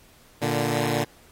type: tone pair together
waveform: 10% pulse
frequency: 116.42 / 146.83 Hz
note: A#2 / D3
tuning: -2 / 0 cents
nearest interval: major third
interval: 402 cents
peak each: -17 dBFS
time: 0.41-1.05 s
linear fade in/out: 20 ms
effects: pink hiss -55 dBFS RMS until 1.31 s + AAC 48 kbps